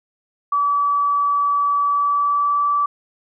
sine tone with pitch glide, 1148 to 1158 Hz, D6 to D6, -40 to -25 cents, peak -15 dBFS, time 0.52-2.86 s, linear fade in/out 5 ms, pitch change +15 cents, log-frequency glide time 1.85-2.66 s, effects none

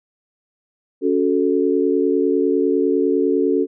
sine chord, F# minor, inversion second, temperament equal with one note detuned, 280.1 / 370 / 440 Hz, C#4 / F#4 / A4, +18 / 0 / 0 cents, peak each -19 dBFS, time 1.01-3.67 s, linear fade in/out 50 ms, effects none

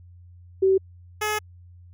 sine / 10% pulse tone pair in turn, 382.8 / 424.6 Hz, G4 / G#4, -41 / +38 cents, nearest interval major second, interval 179 cents, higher second, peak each -15 dBFS, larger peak neither, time 0.62-0.78 / 1.21-1.39 s, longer second, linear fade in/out 10 ms, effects added 88 Hz sine -45 dBFS peak until 1.93 s

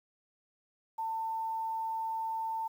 sine tone with quantisation, 895 Hz, A5, 29 cents sharp, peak -32 dBFS, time 0.98-2.68 s, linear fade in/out 10 ms, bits 10, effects none

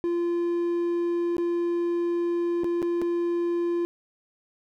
triangle tone with dropouts, 344.7 Hz, F4, 23 cents flat, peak -21 dBFS, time 0.04-3.85 s, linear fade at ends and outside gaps 0 ms, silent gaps 1.367-1.382 / 2.635-2.644 / 2.819-2.827 / 3.016-3.021 s, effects none

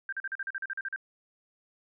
sine tone bursts, 1579 Hz, G6, 12 cents sharp, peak -31 dBFS, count 12, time 0.09-0.961 s, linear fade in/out 2 ms, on 35 ms, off 41 ms, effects none

